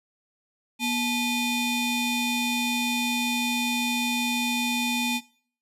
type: ring-modulated tone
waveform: 30% pulse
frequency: 1108.7 Hz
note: C#6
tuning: in tune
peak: -18 dBFS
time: 0.79-5.21 s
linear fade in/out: 50 ms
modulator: 1350 Hz
effects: noise-tail reverb RT60 0.5 s tail -19 dB re dry + resampled to 32000 Hz